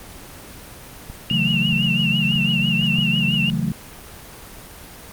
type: click train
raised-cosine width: 5 ms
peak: -20 dBFS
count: 4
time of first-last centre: 1.1-2.987 s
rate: 1.59 Hz
type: tone with vibrato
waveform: sine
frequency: 2794 Hz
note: F7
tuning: in tune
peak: -19 dBFS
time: 1.3-3.5 s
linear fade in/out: 0 ms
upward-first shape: triangle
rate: 6 Hz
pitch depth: 86 cents each way
type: chord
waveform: sine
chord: F# minor seventh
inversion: second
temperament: equal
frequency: 138.59 / 164.81 / 185 / 220 Hz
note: C#3 / E3 / F#3 / A3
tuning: 0 / 0 / 0 / 0 cents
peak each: -24 dBFS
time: 1.31-3.72 s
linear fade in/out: 2 ms
effects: pink hiss -39 dBFS RMS until 5.12 s + Opus 24 kbps